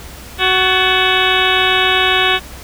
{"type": "harmonic tone with a mistuned harmonic", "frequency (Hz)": 372.7, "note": "F#4", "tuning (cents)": 13, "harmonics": [1, 2, 3, 4, 5, 6, 7, 8, 9, 10], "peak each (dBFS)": [-20, -20, -20, -20, -20, -20, -20, -20, -20, -20], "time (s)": [0.38, 2.4], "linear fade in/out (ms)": 50, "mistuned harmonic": 5, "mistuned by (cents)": -120, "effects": ["added 63 Hz sine -35 dBFS peak until 2.63 s", "pink hiss -35 dBFS RMS until 2.63 s"]}